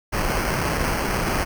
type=noise with sample-and-hold; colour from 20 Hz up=pink; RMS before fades=-23 dBFS; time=0.12-1.45 s; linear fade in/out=20 ms; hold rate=3675 Hz; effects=none